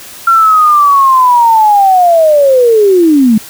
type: linear sweep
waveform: sine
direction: down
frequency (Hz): 1372 to 207.7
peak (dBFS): -3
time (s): 0.27-3.38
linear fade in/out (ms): 5
effects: white hiss -30 dBFS RMS until 3.49 s